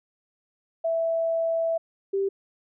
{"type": "tone pair in turn", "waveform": "sine", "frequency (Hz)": [659.3, 392], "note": ["E5", "G4"], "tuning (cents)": [0, 0], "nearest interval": "major sixth", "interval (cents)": 900, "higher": "first", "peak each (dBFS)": -22, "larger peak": "neither", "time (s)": [[0.84, 1.78], [2.13, 2.29]], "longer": "first", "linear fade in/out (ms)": 10, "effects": []}